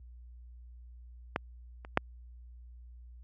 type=clicks; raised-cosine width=0.5 ms; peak=-14 / -30 / -8 dBFS; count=3; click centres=1.361 / 1.849 / 1.974 s; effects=added 60 Hz sine -45 dBFS peak until 3.23 s + high-pass 60 Hz 12 dB/octave